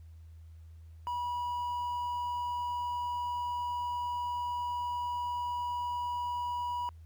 triangle tone with quantisation, 972 Hz, B5, 28 cents flat, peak -30 dBFS, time 1.07-6.89 s, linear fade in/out 0 ms, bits 10, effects added 81 Hz sine -48 dBFS peak until 7.05 s + pink hiss -73 dBFS RMS until 7.05 s

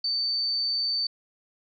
sine tone, 4561 Hz, C#8, 49 cents sharp, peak -24 dBFS, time 0.04-1.07 s, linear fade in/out 5 ms, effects none

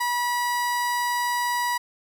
30% pulse tone, 971 Hz, B5, 30 cents flat, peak -20 dBFS, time 0-1.78 s, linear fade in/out 10 ms, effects none

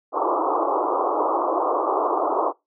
white band-pass noise, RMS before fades -22 dBFS, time 0.12-2.53 s, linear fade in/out 50 ms, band 300 to 1200 Hz, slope 96 dB/octave, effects noise-tail reverb RT60 0.2 s tail -22 dB re dry

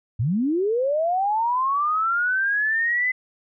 sine linear sweep, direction up, 98 to 2034 Hz, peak -19 dBFS, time 0.19-3.12 s, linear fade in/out 10 ms, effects none

